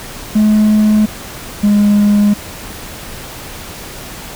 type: tone pair in turn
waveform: triangle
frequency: 213.2 / 206.2 Hz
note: G#3 / G#3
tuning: +46 / -12 cents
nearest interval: minor second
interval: 58 cents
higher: first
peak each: -4 dBFS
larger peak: neither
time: 0.35-1.06 / 1.63-2.34 s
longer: neither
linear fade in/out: 10 ms
effects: tanh soft clip ceiling -1 dBFS + pink hiss -29 dBFS RMS until 4.35 s